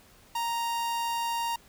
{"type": "tone", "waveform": "45% pulse", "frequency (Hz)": 932.3, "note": "A#5", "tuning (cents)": 0, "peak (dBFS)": -28, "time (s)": [0.35, 1.56], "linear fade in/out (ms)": 5, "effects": ["pink hiss -57 dBFS RMS until 1.68 s"]}